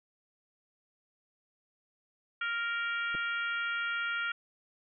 harmonic tone, 466.2 Hz, A#4, in tune, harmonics 3 / 4 / 5 / 6 / 7, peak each -32 / -40 / -40 / -43 / -44 dBFS, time 2.41-4.32 s, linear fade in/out 5 ms
clicks, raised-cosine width 2 ms, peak -34 / -31 dBFS, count 2, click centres 3.145 / 3.151 s
effects none

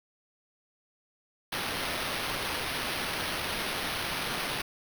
blue noise with sample-and-hold, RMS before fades -33 dBFS, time 1.52-4.62 s, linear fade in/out 5 ms, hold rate 7350 Hz, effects none

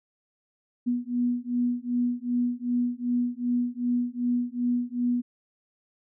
sine beating tone pair, 242.4 / 245 Hz, B3 / B3, -32 / -14 cents, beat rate 2.6 Hz, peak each -27 dBFS, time 0.86-5.22 s, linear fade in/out 20 ms, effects none

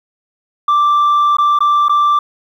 sine tone with dropouts, 1174.7 Hz, D6, in tune, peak -6 dBFS, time 0.68-2.19 s, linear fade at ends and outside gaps 5 ms, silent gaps 1.369-1.384 / 1.589-1.605 / 1.884-1.894 s, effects tanh soft clip ceiling -8 dBFS + 8-bit

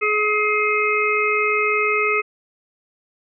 harmonic tone, 422.8 Hz, G#4, 31 cents sharp, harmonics 1 / 3 / 5 / 6, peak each -22 / -22 / -22 / -22 dBFS, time 0.01-2.22 s, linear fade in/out 20 ms, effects none

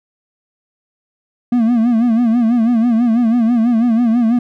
triangle tone with vibrato, 233.1 Hz, A#3, in tune, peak -8 dBFS, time 1.52-4.39 s, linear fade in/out 5 ms, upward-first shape sine, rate 6.1 Hz, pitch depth 100 cents each way, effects none

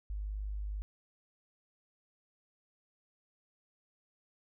sine tone, 51 Hz, G#1, 31 cents flat, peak -35 dBFS, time 0.1-0.82 s, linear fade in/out 0 ms, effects none

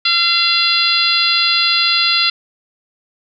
harmonic tone, 686 Hz, F5, 31 cents flat, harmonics 2 / 3 / 4 / 5 / 6 / 7, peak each -21 / -23 / -18 / -19 / -16 / -19 dBFS, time 0.05-2.3 s, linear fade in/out 5 ms, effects none

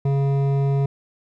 sine tone with hard clipping, 138.59 Hz, C#3, in tune, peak -19 dBFS, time 0.05-0.86 s, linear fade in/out 5 ms, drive 11 dB, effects none

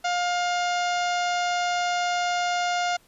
harmonic tone, 708 Hz, F5, 23 cents sharp, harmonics 1 / 2 / 3 / 4 / 5 / 6 / 7 / 8 / 9 / 10, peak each -24 / -30 / -34 / -36 / -38 / -40 / -41 / -42 / -43 / -44 dBFS, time 0.04-2.97 s, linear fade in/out 10 ms, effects pink hiss -59 dBFS RMS until 3.07 s + resampled to 32000 Hz

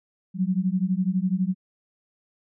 sine beating tone pair, 180 / 192 Hz, F#3 / G3, -47 / -36 cents, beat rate 12 Hz, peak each -24 / -24 dBFS, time 0.34-1.55 s, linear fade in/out 50 ms, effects none

